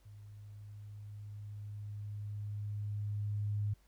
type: tone with level ramp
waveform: sine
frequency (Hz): 103.7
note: G#2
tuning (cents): -2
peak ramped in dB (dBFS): -50 to -31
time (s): 0.05-3.74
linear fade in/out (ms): 10
effects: added 50 Hz sine -65 dBFS peak until 3.87 s + pink hiss -72 dBFS RMS until 3.87 s